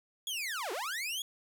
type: linear two-way sweep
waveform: sawtooth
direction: down then up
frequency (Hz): 3405 to 336.7 to 3405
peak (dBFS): -31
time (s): 0.27-1.22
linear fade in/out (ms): 2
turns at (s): 0.72
effects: none